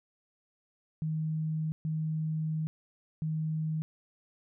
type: tone bursts at uneven times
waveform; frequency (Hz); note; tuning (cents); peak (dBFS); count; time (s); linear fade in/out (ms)
sine; 157.1; D#3; +17; -29; 3; 1.02-1.72 / 1.85-2.67 / 3.22-3.82; 0
effects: none